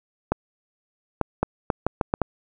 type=clicks; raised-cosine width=1 ms; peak=-6 dBFS; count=8; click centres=0.32 / 1.213 / 1.43 / 1.702 / 1.866 / 2.012 / 2.139 / 2.217 s; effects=none